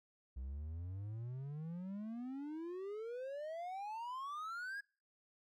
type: exponential sweep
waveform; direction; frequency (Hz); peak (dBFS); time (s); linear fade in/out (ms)
triangle; up; 61.74 to 1676; -40; 0.36-4.81; 10
effects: noise-tail reverb RT60 0.4 s tail -26 dB re dry